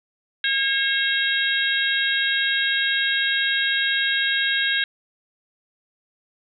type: harmonic tone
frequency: 542 Hz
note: C#5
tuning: 39 cents flat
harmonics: 3 / 4 / 5 / 6 / 7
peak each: -22 / -29 / -30 / -26 / -25 dBFS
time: 0.44-4.84 s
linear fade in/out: 2 ms
effects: none